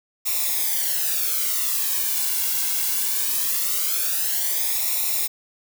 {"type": "noise with flanger", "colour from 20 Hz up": "blue", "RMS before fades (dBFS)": -23, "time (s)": [0.25, 5.28], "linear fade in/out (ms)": 20, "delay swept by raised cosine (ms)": [0.64, 1.64], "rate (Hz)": 0.21, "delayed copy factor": -0.8, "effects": []}